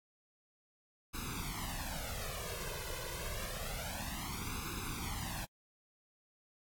pink noise with flanger, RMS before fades -41 dBFS, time 1.13-5.46 s, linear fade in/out 20 ms, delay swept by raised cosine 0.78 to 1.98 ms, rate 0.28 Hz, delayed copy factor +1, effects AAC 64 kbps

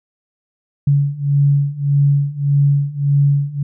sine beating tone pair, 141 / 142.7 Hz, C#3 / D3, +30 / -49 cents, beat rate 1.7 Hz, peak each -16 / -14 dBFS, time 0.87-3.63 s, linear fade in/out 5 ms, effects none

